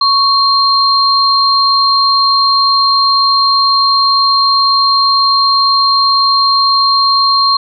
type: tone pair together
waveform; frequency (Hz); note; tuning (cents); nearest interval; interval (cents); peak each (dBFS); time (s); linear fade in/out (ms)
sine; 1108.7 / 4186; C#6 / C8; 0 / 0; octave + major seventh; 2300; -10; 0.01-7.57; 5
effects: none